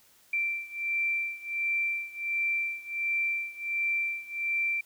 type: beating tone pair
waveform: sine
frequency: 2349 / 2350.4 Hz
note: D7 / D7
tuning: 0 / +1 cents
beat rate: 1.4 Hz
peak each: -30 / -32 dBFS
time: 0.33-4.81 s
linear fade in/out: 5 ms
effects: white hiss -61 dBFS RMS until 4.85 s